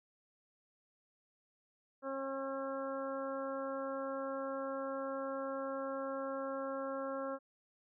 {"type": "harmonic tone", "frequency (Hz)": 270.5, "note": "C#4", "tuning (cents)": -42, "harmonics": [1, 2, 3, 4, 5, 6], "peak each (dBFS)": [-44, -39, -51, -46, -46, -54], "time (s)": [2.02, 7.39], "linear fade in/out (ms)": 50, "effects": []}